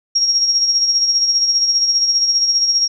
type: tone with tremolo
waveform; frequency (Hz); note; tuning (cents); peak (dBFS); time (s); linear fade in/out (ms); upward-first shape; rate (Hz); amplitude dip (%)
sine; 5590; F8; +1; -10; 0.15-2.88; 10; sine; 15; 50
effects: none